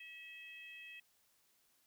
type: harmonic tone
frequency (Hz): 645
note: E5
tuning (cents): -38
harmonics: 3 / 4 / 5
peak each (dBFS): -57 / -51 / -59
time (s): 0-1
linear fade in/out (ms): 5
effects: white hiss -74 dBFS RMS until 1.86 s